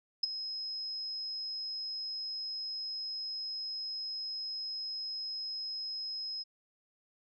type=tone with ADSR envelope; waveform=sine; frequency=5120 Hz; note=D#8; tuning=49 cents sharp; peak=-23 dBFS; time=0.23-6.44 s; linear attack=7 ms; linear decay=14 ms; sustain=-13 dB; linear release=24 ms; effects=none